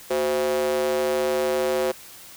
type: tone with high-pass filter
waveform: square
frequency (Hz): 74.4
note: D2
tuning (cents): +23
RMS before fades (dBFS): -23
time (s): 0.1-1.92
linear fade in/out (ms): 10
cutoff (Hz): 450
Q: 9.2
effects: white hiss -44 dBFS RMS until 2.36 s